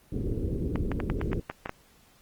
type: low-pass noise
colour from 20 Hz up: pink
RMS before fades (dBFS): -30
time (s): 0.12-1.4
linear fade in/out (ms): 2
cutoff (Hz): 460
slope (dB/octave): 48
type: clicks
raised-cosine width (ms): 0.5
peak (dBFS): -16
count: 9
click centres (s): 0.758 / 0.917 / 1.002 / 1.1 / 1.214 / 1.331 / 1.499 / 1.659 / 1.694
effects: pink hiss -60 dBFS RMS until 2.21 s + Opus 24 kbps